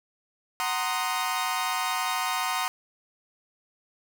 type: chord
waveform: sawtooth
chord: C half-diminished seventh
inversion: second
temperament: equal with one note detuned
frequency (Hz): 744.7 / 932.3 / 1046.5 / 1244.5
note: Gb5 / Bb5 / C6 / Eb6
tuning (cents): +11 / 0 / 0 / 0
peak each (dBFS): -28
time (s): 0.6-2.68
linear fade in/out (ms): 0
effects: none